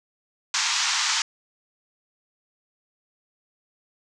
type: band-pass noise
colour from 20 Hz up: white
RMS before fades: -24 dBFS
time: 0.54-1.22 s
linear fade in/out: 2 ms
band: 870 to 7000 Hz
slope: 48 dB/octave
effects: none